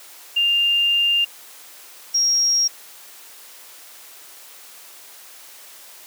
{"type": "tone pair in turn", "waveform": "sine", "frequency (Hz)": [2800, 5600], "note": ["F7", "F8"], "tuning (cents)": [4, 4], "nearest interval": "octave", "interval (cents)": 1200, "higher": "second", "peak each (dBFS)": -15, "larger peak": "neither", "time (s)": [[0.36, 1.25], [2.14, 2.68]], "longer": "first", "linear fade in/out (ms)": 10, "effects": ["white hiss -43 dBFS RMS until 6.06 s", "high-pass 400 Hz 12 dB/octave"]}